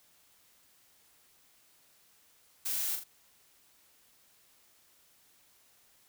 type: noise with echo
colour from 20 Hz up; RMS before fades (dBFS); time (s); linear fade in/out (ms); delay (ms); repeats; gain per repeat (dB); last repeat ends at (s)
blue; -34; 2.65-2.96; 10; 40; 2; -6; 3.04
effects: white hiss -65 dBFS RMS until 6.08 s